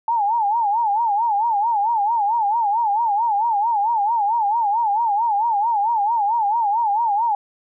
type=tone with vibrato; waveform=sine; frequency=872 Hz; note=A5; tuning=16 cents flat; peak=-16 dBFS; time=0.08-7.35 s; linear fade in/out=2 ms; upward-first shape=sine; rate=4.5 Hz; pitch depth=150 cents each way; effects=none